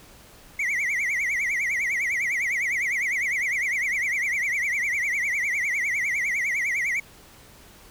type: tone with vibrato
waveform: triangle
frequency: 2107 Hz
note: C7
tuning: 12 cents sharp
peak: -21 dBFS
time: 0.59-7 s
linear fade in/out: 5 ms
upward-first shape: triangle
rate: 9.9 Hz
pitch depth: 210 cents each way
effects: pink hiss -50 dBFS RMS until 7.9 s